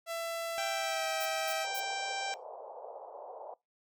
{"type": "tone with pitch glide", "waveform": "sawtooth", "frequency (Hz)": [668, 643], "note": ["E5", "E5"], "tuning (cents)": [23, -43], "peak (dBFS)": -31, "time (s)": [0.06, 1.67], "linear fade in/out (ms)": 50, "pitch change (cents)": -66, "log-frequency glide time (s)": [0.65, 1.06]}
{"type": "harmonic tone", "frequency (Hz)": 784, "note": "G5", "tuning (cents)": 0, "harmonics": [1, 2, 3, 4, 5, 6, 7, 8, 9, 10], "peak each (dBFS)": [-37, -42, -42, -45, -47, -51, -46, -50, -52, -50], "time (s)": [0.58, 2.34], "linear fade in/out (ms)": 0}
{"type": "noise bursts", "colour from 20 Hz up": "violet", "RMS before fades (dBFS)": -41, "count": 3, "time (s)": [1.2, 1.803], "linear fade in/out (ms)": 10, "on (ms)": 61, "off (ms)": 210}
{"type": "band-pass noise", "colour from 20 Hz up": "pink", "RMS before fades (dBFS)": -46, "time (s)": [1.64, 3.54], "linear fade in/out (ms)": 2, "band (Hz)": [480, 910], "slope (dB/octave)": 48}
{"effects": ["noise-tail reverb RT60 0.2 s tail -22 dB re dry"]}